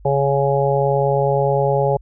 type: harmonic tone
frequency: 139.2 Hz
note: C#3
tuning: 8 cents sharp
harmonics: 1 / 3 / 4 / 5 / 6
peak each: -20 / -20 / -19 / -25 / -22 dBFS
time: 0.05-1.97 s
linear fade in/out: 5 ms
effects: added 50 Hz sine -40 dBFS peak until 2.01 s

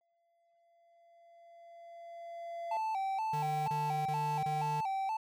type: tone with exponential growth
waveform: triangle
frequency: 681 Hz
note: F5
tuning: 44 cents flat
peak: -34 dBFS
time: 0.01-2.77 s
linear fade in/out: 1 ms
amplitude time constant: 600 ms
type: tone with vibrato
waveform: triangle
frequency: 825 Hz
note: G#5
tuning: 12 cents flat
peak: -30 dBFS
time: 2.71-5.17 s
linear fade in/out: 5 ms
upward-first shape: square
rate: 2.1 Hz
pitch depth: 110 cents each way
type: tone bursts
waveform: square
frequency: 150 Hz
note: D3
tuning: 37 cents sharp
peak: -38 dBFS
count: 4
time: 3.33-4.808 s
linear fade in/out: 5 ms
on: 350 ms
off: 26 ms
effects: none

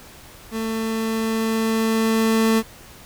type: tone with level ramp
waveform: 30% pulse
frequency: 223.1 Hz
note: A3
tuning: 24 cents sharp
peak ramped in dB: -21 to -12 dBFS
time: 0.51-2.63 s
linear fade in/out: 50 ms
effects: pink hiss -44 dBFS RMS until 3.05 s

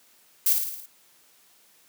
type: noise with echo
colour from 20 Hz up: violet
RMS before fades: -20 dBFS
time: 0.46-0.53 s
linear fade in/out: 5 ms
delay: 55 ms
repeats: 6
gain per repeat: -4 dB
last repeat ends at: 0.86 s
effects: white hiss -59 dBFS RMS until 1.88 s + high-pass 150 Hz 12 dB/octave

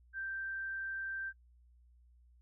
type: tone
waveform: sine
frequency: 1568 Hz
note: G6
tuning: in tune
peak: -37 dBFS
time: 0.13-1.33 s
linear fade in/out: 50 ms
effects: noise-tail reverb RT60 0.1 s tail -24 dB re dry + added 60 Hz sine -61 dBFS peak until 2.41 s

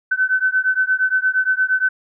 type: beating tone pair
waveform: sine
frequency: 1515 / 1523.6 Hz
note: F#6 / G6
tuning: +40 / -50 cents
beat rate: 8.6 Hz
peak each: -18 dBFS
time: 0.11-1.89 s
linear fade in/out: 10 ms
effects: none

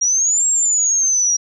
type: exponential two-way sweep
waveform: sine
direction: up then down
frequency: 5680 to 7600 to 5680 Hz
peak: -13 dBFS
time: 0.01-1.37 s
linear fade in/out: 10 ms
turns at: 0.47 s
effects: none

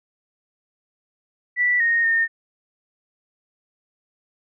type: tone with pitch steps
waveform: sine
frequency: 1964 / 1857 / 1828 Hz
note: B6 / A#6 / A#6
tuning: -10 / -7 / -34 cents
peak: -16 dBFS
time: 1.56-2.28 s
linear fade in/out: 50 ms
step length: 240 ms
effects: none

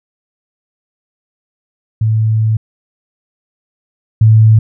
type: tone pair in turn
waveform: sine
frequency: 110 / 110 Hz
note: A2 / A2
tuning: 0 / 0 cents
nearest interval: unison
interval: 0 cents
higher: neither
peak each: -9 / -3 dBFS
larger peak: second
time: 2.01-2.57 / 4.21-4.59 s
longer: first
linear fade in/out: 5 ms
effects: none

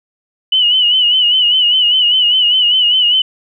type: tone with vibrato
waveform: sine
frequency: 2960 Hz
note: F#7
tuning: in tune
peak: -8 dBFS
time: 0.52-3.22 s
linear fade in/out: 5 ms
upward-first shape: sine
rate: 5 Hz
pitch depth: 68 cents each way
effects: none

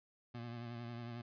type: tone with vibrato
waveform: 25% pulse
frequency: 118.5 Hz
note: A#2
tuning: 29 cents sharp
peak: -40 dBFS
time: 0.34-1.22 s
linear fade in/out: 10 ms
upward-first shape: triangle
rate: 11 Hz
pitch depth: 47 cents each way
effects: resampled to 11025 Hz

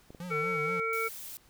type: clicks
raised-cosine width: 2 ms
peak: -34 dBFS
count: 2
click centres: 0.105 / 0.148 s
type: tone with vibrato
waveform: square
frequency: 164.81 Hz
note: E3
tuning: in tune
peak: -38 dBFS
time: 0.2-0.8 s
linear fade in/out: 2 ms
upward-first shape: sine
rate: 4.2 Hz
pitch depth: 170 cents each way
type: harmonic tone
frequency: 450.1 Hz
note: A4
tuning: 39 cents sharp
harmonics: 1 / 3 / 5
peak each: -33 / -33 / -33 dBFS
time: 0.3-1.09 s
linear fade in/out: 20 ms
type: noise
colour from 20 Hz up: blue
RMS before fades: -43 dBFS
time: 0.93-1.37 s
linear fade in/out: 0 ms
effects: pink hiss -62 dBFS RMS until 1.49 s

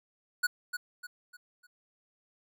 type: tone with echo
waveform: square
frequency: 1466 Hz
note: F#6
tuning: 16 cents flat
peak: -25 dBFS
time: 0.43-0.47 s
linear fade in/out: 10 ms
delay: 300 ms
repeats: 4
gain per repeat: -8 dB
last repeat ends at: 1.67 s
effects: none

